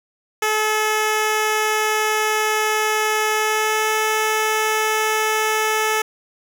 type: tone with pitch glide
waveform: 10% pulse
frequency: 430.7 to 434.4 Hz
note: A4 to A4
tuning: -37 to -22 cents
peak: -9 dBFS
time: 0.42-6.02 s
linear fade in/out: 5 ms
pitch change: +15 cents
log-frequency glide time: 3.33-3.93 s
effects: none